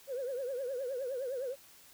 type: tone with vibrato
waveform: sine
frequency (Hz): 518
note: C5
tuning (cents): -17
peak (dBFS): -33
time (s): 0.07-1.56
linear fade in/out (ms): 50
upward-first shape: triangle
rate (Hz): 9.7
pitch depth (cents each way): 160
effects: tanh soft clip ceiling -30 dBFS + white hiss -58 dBFS RMS until 1.93 s